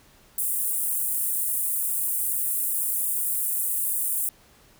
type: high-pass noise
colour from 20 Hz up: pink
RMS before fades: -26 dBFS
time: 0.38-4.29 s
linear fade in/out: 2 ms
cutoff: 8800 Hz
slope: 48 dB/octave
effects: pink hiss -56 dBFS RMS until 4.79 s

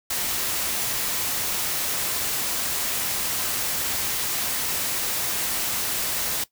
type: noise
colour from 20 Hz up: white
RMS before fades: -26 dBFS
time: 0.1-6.44 s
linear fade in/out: 5 ms
effects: noise-tail reverb RT60 0.1 s tail -17 dB re dry

